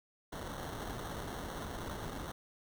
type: noise with sample-and-hold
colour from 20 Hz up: pink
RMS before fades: -42 dBFS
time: 0.32-2.32 s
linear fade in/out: 10 ms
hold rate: 2450 Hz
effects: none